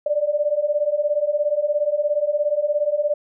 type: beating tone pair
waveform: sine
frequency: 580 / 597 Hz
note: D5 / D5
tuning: -22 / +28 cents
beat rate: 17 Hz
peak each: -22 / -20 dBFS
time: 0.06-3.14 s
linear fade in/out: 5 ms
effects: none